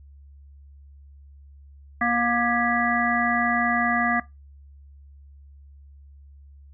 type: harmonic tone with a mistuned harmonic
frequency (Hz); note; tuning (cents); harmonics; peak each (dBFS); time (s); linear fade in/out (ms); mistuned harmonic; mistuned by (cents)
237.7; A#3; +34; 1 / 3 / 5 / 7 / 8; -26 / -26 / -26 / -26 / -26; 2.01-4.2; 5; 8; +54
effects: noise-tail reverb RT60 0.2 s tail -19 dB re dry + added 70 Hz sine -45 dBFS peak until 6.73 s